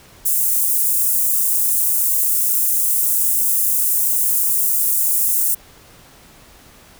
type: high-pass noise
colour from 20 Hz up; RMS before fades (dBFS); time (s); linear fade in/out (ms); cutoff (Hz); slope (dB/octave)
white; -17; 0.25-5.55; 10; 8400; 24
effects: pink hiss -46 dBFS RMS until 6.99 s